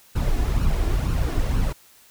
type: noise with flanger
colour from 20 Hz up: brown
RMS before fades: -21 dBFS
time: 0.15-1.73 s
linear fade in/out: 10 ms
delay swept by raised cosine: 0.71 to 2.91 ms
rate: 2.1 Hz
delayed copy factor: +0.55
effects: white hiss -53 dBFS RMS until 2.1 s